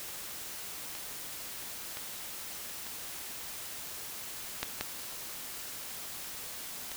clicks, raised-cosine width 0.2 ms, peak -24 / -22 / -27 / -13 / -14 / -23 dBFS, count 6, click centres 0.952 / 1.971 / 2.868 / 4.63 / 4.81 / 6.917 s, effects white hiss -42 dBFS RMS until 6.96 s

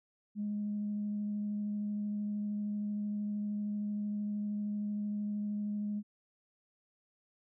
sine tone with vibrato, 207.7 Hz, G#3, in tune, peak -32 dBFS, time 0.35-6.03 s, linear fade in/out 50 ms, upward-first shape triangle, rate 13 Hz, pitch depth 11 cents each way, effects tanh soft clip ceiling -28 dBFS

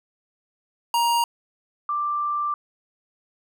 square / sine tone pair in turn, 941 / 1179.1 Hz, A#5 / D6, +16 / +7 cents, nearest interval major third, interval 391 cents, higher second, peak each -19 / -22 dBFS, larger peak first, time 0.94-1.24 / 1.89-2.54 s, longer second, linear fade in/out 2 ms, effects none

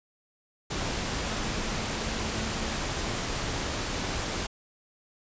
sine tone in noise, 220 Hz, A3, in tune, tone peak -40 dBFS, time 1.25-2.77 s, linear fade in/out 10 ms, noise pink, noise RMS -31 dBFS, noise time 0.7-4.47 s, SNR -12 dB, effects resampled to 16000 Hz

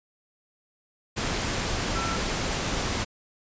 sine tone in noise, 1342 Hz, E6, 31 cents sharp, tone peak -31 dBFS, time 1.94-2.17 s, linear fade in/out 20 ms, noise pink, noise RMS -28 dBFS, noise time 1.16-3.05 s, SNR -6 dB, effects resampled to 16000 Hz

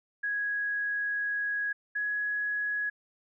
sine tone pair in turn, 1661.2 / 1676.6 Hz, G#6 / G#6, 0 / +16 cents, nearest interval unison, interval 16 cents, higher second, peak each -28 dBFS, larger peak neither, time 0.23-1.73 / 1.95-2.9 s, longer first, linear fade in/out 10 ms, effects none

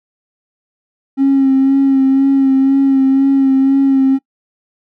triangle tone with vibrato, 270.2 Hz, C#4, 44 cents flat, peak -4 dBFS, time 1.17-4.19 s, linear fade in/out 50 ms, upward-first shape sine, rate 2 Hz, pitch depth 24 cents each way, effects noise-tail reverb RT60 0.1 s tail -22 dB re dry + tanh soft clip ceiling -5 dBFS

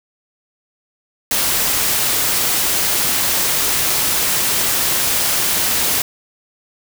white noise, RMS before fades -17 dBFS, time 1.31-6.02 s, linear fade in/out 2 ms, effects none

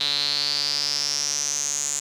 sawtooth tone with band-pass filter sweep, 144.5 Hz, D3, 28 cents flat, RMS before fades -25 dBFS, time 0-2 s, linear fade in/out 10 ms, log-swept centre 3900 to 7100 Hz, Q 9.2, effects none

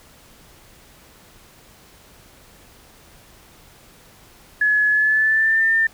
sine tone with pitch glide, 1700 to 1799 Hz, G#6 to A6, +40 to +38 cents, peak -14 dBFS, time 4.61-5.87 s, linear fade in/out 5 ms, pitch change +98 cents, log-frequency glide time 4.89-5.63 s, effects pink hiss -49 dBFS RMS until 5.93 s

